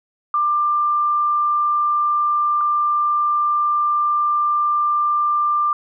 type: tone pair in turn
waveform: sine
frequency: 1189 / 1189 Hz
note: D6 / D6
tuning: +21 / +21 cents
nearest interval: unison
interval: 0 cents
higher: neither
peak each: -15 dBFS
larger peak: neither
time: 0.34-2.61 / 2.61-5.73 s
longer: second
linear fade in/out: 2 ms
effects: none